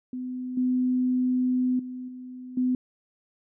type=tone with level steps; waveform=sine; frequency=252.8 Hz; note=B3; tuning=41 cents sharp; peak=-30 / -21 / -33 / -37 / -21 dBFS; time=0.13-2.75 s; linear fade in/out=2 ms; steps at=0.57 / 1.79 / 2.08 / 2.57 s; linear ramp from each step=5 ms; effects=none